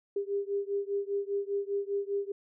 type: beating tone pair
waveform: sine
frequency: 398.9 / 403.9 Hz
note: G4 / G#4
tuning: +30 / -48 cents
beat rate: 5 Hz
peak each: -32 / -33 dBFS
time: 0.16-2.32 s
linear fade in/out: 5 ms
effects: none